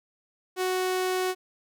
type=tone; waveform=sawtooth; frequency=370 Hz; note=F#4; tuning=in tune; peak=-21 dBFS; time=0.56-1.35 s; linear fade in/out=50 ms; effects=none